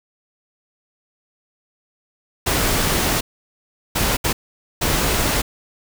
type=noise bursts at uneven times; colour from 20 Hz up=pink; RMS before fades=-19 dBFS; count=4; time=2.46-3.21 / 3.95-4.17 / 4.24-4.33 / 4.81-5.42 s; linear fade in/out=10 ms; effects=none